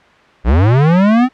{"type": "linear sweep", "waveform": "square", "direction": "up", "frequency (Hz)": [51.7, 261.6], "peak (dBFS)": -8, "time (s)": [0.44, 1.29], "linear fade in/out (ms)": 50, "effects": ["white hiss -45 dBFS RMS until 1.33 s", "low-pass 2000 Hz 12 dB/octave"]}